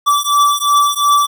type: beating tone pair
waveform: square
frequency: 1158 / 1160.8 Hz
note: D6 / D6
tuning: -25 / -21 cents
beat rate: 2.8 Hz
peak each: -14 dBFS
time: 0.06-1.27 s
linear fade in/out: 20 ms
effects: none